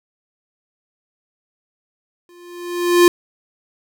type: tone with exponential growth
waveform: square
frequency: 350.2 Hz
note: F4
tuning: 5 cents sharp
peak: -6 dBFS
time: 2.29-3.08 s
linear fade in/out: 1 ms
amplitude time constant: 170 ms
effects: none